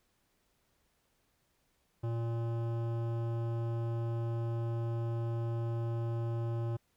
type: tone with hard clipping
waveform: sine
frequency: 116 Hz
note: A#2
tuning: 8 cents flat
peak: -34 dBFS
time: 2.03-6.77 s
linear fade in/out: 10 ms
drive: 15 dB
effects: pink hiss -75 dBFS RMS until 6.96 s